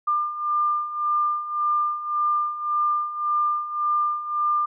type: beating tone pair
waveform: sine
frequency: 1197 / 1198.8 Hz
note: D6 / D6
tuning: +33 / +35 cents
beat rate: 1.8 Hz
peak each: -27 / -22 dBFS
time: 0.07-4.66 s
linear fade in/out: 10 ms
effects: none